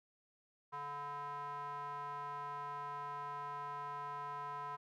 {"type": "tone with band-pass filter", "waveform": "square", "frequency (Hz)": 144.1, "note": "D3", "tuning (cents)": -33, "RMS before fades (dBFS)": -44, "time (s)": [0.72, 4.77], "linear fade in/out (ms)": 20, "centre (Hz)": 1100, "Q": 8.4, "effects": []}